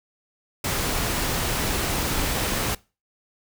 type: noise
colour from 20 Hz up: pink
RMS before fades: -25 dBFS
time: 0.64-2.75 s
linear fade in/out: 5 ms
effects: noise-tail reverb RT60 0.3 s tail -22 dB re dry